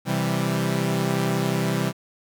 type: chord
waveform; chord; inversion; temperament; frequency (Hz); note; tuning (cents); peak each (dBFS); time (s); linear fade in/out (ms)
sawtooth; C major; none; equal; 130.81 / 164.81 / 196; C3 / E3 / G3; 0 / 0 / 0; -22; 0.05-1.93; 50
effects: 9-bit